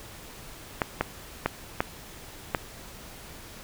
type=clicks; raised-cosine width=0.5 ms; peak=-8 dBFS; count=5; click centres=0.818 / 1.01 / 1.46 / 1.805 / 2.548 s; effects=pink hiss -45 dBFS RMS until 3.63 s